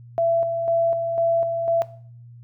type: tone with tremolo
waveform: sine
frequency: 670 Hz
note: E5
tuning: 28 cents sharp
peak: -17 dBFS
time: 0.18-1.82 s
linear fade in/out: 0 ms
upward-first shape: square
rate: 2 Hz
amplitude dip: 45%
effects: noise-tail reverb RT60 0.5 s tail -17 dB re dry + added 119 Hz sine -41 dBFS peak until 2.43 s